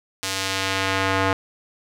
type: tone with band-pass filter sweep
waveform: square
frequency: 96.1 Hz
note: G2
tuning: 34 cents flat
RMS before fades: -23 dBFS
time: 0.23-1.33 s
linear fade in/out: 0 ms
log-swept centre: 5900 to 1200 Hz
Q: 0.72
effects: none